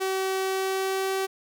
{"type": "tone with pitch glide", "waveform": "sawtooth", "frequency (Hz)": [381.2, 384.1], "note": ["G4", "G4"], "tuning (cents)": [-48, -35], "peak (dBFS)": -21, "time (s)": [0, 1.27], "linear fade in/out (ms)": 20, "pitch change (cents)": 13, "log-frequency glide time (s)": [0.4, 1.12], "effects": []}